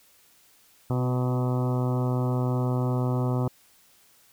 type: harmonic tone with a mistuned harmonic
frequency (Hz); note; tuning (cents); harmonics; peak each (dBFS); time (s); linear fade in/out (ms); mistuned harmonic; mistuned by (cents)
125.9; B2; +34; 1 / 2 / 3 / 4 / 5 / 6 / 7 / 8 / 9 / 10; -24 / -30 / -34 / -36 / -38 / -40 / -41 / -42 / -43 / -44; 0.9-3.48; 2; 3; -15
effects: white hiss -59 dBFS RMS until 4.32 s